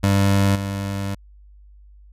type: tone with level steps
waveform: 25% pulse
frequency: 98.8 Hz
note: G2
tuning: 14 cents sharp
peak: -11 / -20 dBFS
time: 0.03-1.15 s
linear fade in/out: 10 ms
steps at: 0.55 s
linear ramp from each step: 10 ms
effects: added 50 Hz sine -44 dBFS peak until 2.12 s + resampled to 32000 Hz